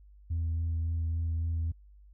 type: tone with vibrato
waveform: sine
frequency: 82.2 Hz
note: E2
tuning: 4 cents flat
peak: -26 dBFS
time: 0.3-1.72 s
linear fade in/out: 10 ms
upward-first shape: sine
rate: 3.6 Hz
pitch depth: 14 cents each way
effects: tanh soft clip ceiling -26 dBFS + added 50 Hz sine -52 dBFS peak until 2.13 s

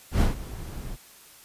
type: noise with ADSR envelope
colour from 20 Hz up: brown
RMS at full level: -18 dBFS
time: 0.11-0.97 s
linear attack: 97 ms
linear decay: 140 ms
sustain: -18 dB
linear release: 38 ms
effects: white hiss -51 dBFS RMS until 1.44 s + resampled to 32000 Hz

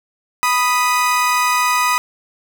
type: tone pair together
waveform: 30% pulse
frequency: 987.8 / 1244.5 Hz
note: B5 / D#6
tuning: 0 / 0 cents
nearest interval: major third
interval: 400 cents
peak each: -14 dBFS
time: 0.43-1.98 s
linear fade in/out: 0 ms
effects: none

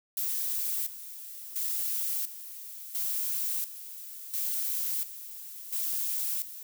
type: noise with tremolo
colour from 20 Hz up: violet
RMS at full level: -31 dBFS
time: 0.17-6.63 s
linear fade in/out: 2 ms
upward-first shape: square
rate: 0.72 Hz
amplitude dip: 75%
effects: none

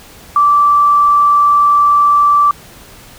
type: tone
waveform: sine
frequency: 1165 Hz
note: D6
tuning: 14 cents flat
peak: -6 dBFS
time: 0.36-2.51 s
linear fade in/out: 2 ms
effects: pink hiss -38 dBFS RMS until 3.18 s

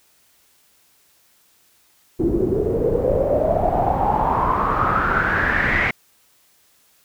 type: noise with low-pass filter sweep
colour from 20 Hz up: pink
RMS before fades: -19 dBFS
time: 2.19-5.91 s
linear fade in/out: 5 ms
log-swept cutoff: 330 to 2100 Hz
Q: 7.8
effects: white hiss -58 dBFS RMS until 7.04 s

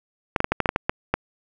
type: clicks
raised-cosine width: 0.5 ms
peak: -4 dBFS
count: 10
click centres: 0.362 / 0.404 / 0.444 / 0.52 / 0.603 / 0.658 / 0.691 / 0.761 / 0.895 / 1.14 s
effects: none

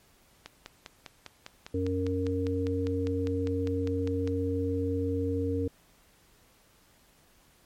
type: click train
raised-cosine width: 0.2 ms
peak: -23 dBFS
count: 20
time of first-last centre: 0.46-4.275 s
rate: 4.98 Hz
type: harmonic tone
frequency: 92.6 Hz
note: F#2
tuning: 2 cents sharp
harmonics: 1 / 3 / 5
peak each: -31 / -31 / -31 dBFS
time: 1.74-5.68 s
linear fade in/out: 5 ms
effects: pink hiss -62 dBFS RMS until 7.65 s + MP3 64 kbps

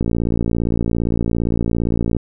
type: click train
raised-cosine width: 3 ms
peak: -6 dBFS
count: 125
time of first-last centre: 0.01-2.167 s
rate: 57.5 Hz
effects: none

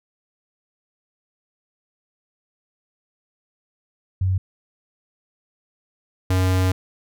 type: tone pair in turn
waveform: sine / square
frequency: 93.7 / 92.78 Hz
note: F#2 / F#2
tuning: +22 / +5 cents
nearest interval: unison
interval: 17 cents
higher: first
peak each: -17 dBFS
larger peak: neither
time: 4.21-4.38 / 6.3-6.72 s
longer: second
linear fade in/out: 5 ms
effects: none

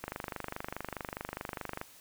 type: click train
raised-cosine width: 0.5 ms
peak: -21 dBFS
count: 45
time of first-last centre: 0.04-1.814 s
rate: 24.8 Hz
effects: white hiss -56 dBFS RMS until 2 s

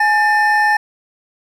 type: tone pair together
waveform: triangle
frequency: 840.4 / 1788 Hz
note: G#5 / A6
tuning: +20 / +27 cents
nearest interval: octave + minor second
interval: 1307 cents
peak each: -12 dBFS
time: 0-0.77 s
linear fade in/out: 5 ms
effects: none

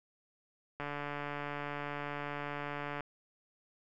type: click train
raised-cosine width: 0.5 ms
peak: -24 dBFS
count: 321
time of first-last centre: 0.8-3.007 s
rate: 145 Hz
effects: none

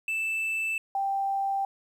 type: tone pair in turn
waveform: triangle / sine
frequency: 2643 / 785.8 Hz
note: E7 / G5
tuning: +4 / +4 cents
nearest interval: octave + major sixth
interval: 2100 cents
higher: first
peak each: -25 / -25 dBFS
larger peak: neither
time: 0.08-0.78 / 0.95-1.65 s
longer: neither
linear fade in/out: 2 ms
effects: 10-bit

